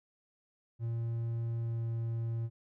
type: tone with pitch glide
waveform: triangle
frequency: 115.8 to 115 Hz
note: A#2 to A#2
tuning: -11 to -23 cents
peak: -30 dBFS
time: 0.79-2.5 s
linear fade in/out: 50 ms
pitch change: -12 cents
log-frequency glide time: 1.6-1.85 s
effects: none